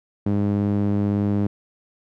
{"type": "tone with band-pass filter", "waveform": "sawtooth", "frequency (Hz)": 101.8, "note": "G#2", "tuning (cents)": -34, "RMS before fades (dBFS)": -21, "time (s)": [0.26, 1.47], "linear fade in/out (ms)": 5, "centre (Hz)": 230, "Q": 1.3, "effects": []}